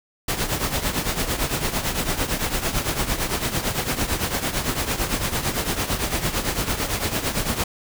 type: noise with tremolo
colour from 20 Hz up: pink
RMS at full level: -21 dBFS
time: 0.28-7.64 s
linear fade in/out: 5 ms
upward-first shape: triangle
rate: 8.9 Hz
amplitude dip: 75%
effects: none